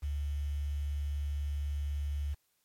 sine tone with quantisation, 72 Hz, D2, 34 cents flat, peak -31 dBFS, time 0.02-2.35 s, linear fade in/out 20 ms, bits 9, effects white hiss -75 dBFS RMS until 2.64 s + MP3 64 kbps

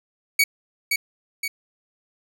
sawtooth tone with echo, 2254 Hz, C#7, 28 cents sharp, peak -11 dBFS, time 0.39-0.44 s, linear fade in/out 5 ms, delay 520 ms, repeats 2, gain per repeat -5 dB, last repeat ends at 1.48 s, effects none

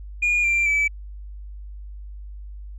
sine tone with pitch steps, 2432 / 2367 / 2303 Hz, D#7 / D7 / D7, -40 / +13 / -34 cents, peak -15 dBFS, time 0.22-0.88 s, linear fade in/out 10 ms, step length 220 ms, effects tanh soft clip ceiling -16 dBFS + added 50 Hz sine -34 dBFS peak until 2.78 s

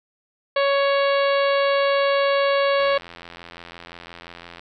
harmonic tone, 557 Hz, C#5, 8 cents sharp, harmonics 1 / 2 / 3 / 4 / 5 / 6 / 7 / 8, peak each -18 / -24 / -28 / -30 / -32 / -34 / -35 / -36 dBFS, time 0.56-2.98 s, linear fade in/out 5 ms
click train, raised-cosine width 0.3 ms, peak -22 dBFS, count 155, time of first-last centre 2.8-4.595 s, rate 85.8 Hz
effects none

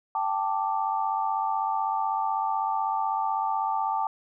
sine chord, G suspended second, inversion none, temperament equal, 784 / 880 / 1174.7 Hz, G5 / A5 / D6, 0 / 0 / 0 cents, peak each -29 / -27 / -31 dBFS, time 0.15-4.07 s, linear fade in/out 2 ms, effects none

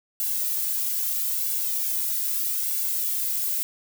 violet noise with flanger, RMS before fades -26 dBFS, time 0.2-3.63 s, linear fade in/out 0 ms, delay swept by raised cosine 1.6 to 2.25 ms, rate 0.78 Hz, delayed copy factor -0.65, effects none

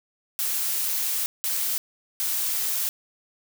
blue noise bursts at uneven times, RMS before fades -26 dBFS, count 3, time 0.39-1.26 / 1.44-1.78 / 2.2-2.89 s, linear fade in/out 0 ms, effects none

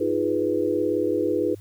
sine chord, F half-diminished seventh, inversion third, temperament equal, 311.1 / 349.2 / 415.3 / 493.9 Hz, Eb4 / F4 / Ab4 / Cb5, 0 / 0 / 0 / 0 cents, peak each -26 dBFS, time 0-1.55 s, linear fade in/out 10 ms, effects added 101 Hz sine -41 dBFS peak until 1.6 s + white hiss -58 dBFS RMS until 1.6 s

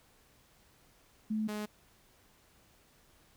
sine / sawtooth tone pair in turn, 216.3 / 210.6 Hz, A3 / G#3, -29 / +24 cents, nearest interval unison, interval 47 cents, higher first, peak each -30 / -32 dBFS, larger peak first, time 1.3-1.48 / 1.48-1.66 s, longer neither, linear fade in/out 10 ms, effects pink hiss -65 dBFS RMS until 3.36 s

